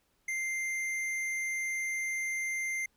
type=tone with hard clipping; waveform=sine; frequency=2093 Hz; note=C7; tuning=in tune; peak=-33 dBFS; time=0.28-2.86 s; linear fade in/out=5 ms; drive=10 dB; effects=pink hiss -73 dBFS RMS until 2.96 s